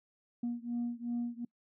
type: beating tone pair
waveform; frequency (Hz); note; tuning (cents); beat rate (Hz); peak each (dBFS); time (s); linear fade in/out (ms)
sine; 237.4 / 240.1; A#3 / B3; +32 / -49; 2.7; -35 / -36; 0.43-1.45; 5
effects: noise-tail reverb RT60 0.1 s tail -25 dB re dry + tanh soft clip ceiling -29 dBFS